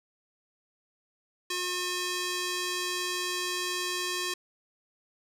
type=tone with band-pass filter; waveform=square; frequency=360.6 Hz; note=F#4; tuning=45 cents flat; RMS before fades=-32 dBFS; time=1.5-4.34 s; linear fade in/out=5 ms; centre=5000 Hz; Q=0.62; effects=none